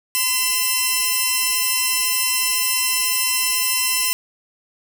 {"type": "tone pair together", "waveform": "5% pulse", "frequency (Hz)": [1018.2, 2698], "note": ["C6", "E7"], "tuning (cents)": [-47, 40], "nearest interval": "octave + perfect fourth", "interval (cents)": 1687, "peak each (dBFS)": -10, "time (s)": [0.15, 4.13], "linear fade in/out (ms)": 0, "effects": []}